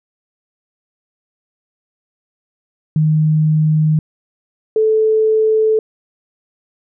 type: tone pair in turn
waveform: sine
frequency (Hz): 155 / 436.9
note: D#3 / A4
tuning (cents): -6 / -12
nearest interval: octave + tritone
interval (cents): 1794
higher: second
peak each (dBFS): -10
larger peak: neither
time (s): 2.96-3.99 / 4.76-5.79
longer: neither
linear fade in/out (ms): 2
effects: none